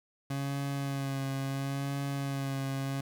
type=tone with vibrato; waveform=30% pulse; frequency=137.7 Hz; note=C#3; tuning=11 cents flat; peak=-29 dBFS; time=0.3-3.01 s; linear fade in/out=5 ms; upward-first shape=sine; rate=0.73 Hz; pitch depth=27 cents each way; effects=none